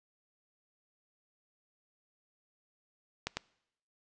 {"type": "clicks", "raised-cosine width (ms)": 0.2, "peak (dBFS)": -16, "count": 2, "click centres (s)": [3.27, 3.37], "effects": ["noise-tail reverb RT60 0.8 s tail -23 dB re dry", "resampled to 22050 Hz"]}